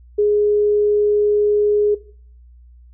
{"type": "tone", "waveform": "sine", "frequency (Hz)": 416, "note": "G#4", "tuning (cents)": 3, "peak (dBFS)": -12, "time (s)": [0.18, 1.95], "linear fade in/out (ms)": 10, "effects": ["noise-tail reverb RT60 0.5 s tail -18 dB re dry", "added 60 Hz sine -42 dBFS peak until 2.93 s"]}